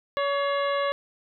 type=harmonic tone with a mistuned harmonic; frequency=564 Hz; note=C#5; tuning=30 cents sharp; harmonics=1 / 2 / 3 / 4 / 5 / 6 / 7; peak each=-25 / -28 / -34 / -37 / -40 / -40 / -42 dBFS; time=0.17-0.92 s; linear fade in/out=0 ms; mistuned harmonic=4; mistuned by=-100 cents; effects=none